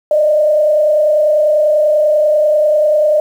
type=tone with frequency modulation; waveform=sine; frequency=606 Hz; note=D#5; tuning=46 cents flat; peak=-8 dBFS; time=0.11-3.2 s; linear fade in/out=2 ms; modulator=30.2 Hz; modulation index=0.65; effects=7-bit